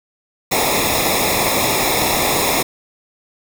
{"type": "noise with comb filter", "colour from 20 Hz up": "pink", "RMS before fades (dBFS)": -17, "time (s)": [0.51, 2.63], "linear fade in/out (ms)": 10, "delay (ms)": 0.66, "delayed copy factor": -0.85, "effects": []}